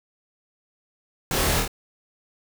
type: noise with echo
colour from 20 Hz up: pink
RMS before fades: -25 dBFS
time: 1.31-1.6 s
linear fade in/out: 2 ms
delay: 26 ms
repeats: 3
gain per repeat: -2 dB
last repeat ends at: 1.678 s
effects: none